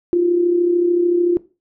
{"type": "tone with amplitude modulation", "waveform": "sine", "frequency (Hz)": 349.2, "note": "F4", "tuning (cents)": 0, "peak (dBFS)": -10, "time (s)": [0.13, 1.37], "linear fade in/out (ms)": 0, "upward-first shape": "sine", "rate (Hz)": 33.5, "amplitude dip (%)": 50, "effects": ["noise-tail reverb RT60 0.3 s tail -18 dB re dry"]}